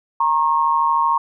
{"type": "tone pair together", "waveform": "sine", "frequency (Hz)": [931.9, 1085], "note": ["A#5", "C#6"], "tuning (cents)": [-1, -37], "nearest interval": "minor third", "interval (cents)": 264, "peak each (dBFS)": -17, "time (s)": [0.2, 1.18], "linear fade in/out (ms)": 5, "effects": []}